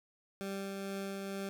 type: tone with tremolo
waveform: 20% pulse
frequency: 196 Hz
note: G3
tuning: in tune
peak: -32 dBFS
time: 0.41-1.49 s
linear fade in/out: 0 ms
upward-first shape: triangle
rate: 2.2 Hz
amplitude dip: 25%
effects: none